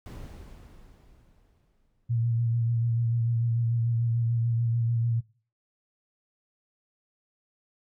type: noise with exponential decay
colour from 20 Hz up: brown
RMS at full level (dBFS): -38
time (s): 0.06-2.41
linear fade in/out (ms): 0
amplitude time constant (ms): 510
type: tone with vibrato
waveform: sine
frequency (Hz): 116.54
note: A#2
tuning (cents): 0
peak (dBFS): -23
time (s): 2.09-5.21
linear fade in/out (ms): 20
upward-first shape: sine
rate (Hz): 6.8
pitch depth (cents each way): 31
effects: noise-tail reverb RT60 0.4 s tail -21 dB re dry